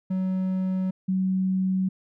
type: tone pair in turn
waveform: triangle / sine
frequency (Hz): 187.2 / 188.01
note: F#3 / F#3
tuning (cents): +20 / +28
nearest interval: unison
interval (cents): 8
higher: second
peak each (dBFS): -21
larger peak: neither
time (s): 0.1-0.91 / 1.08-1.89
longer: neither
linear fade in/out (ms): 10
effects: none